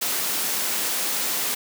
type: high-pass noise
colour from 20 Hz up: white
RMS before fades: -25 dBFS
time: 0.01-1.55 s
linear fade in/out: 10 ms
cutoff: 170 Hz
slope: 24 dB/octave
effects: none